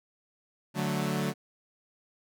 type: chord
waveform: sawtooth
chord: D major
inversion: none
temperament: equal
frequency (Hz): 146.83 / 185 / 220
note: D3 / F#3 / A3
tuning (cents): 0 / 0 / 0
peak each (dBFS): -28 / -28 / -29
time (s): 0.74-1.34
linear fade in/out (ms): 50
effects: none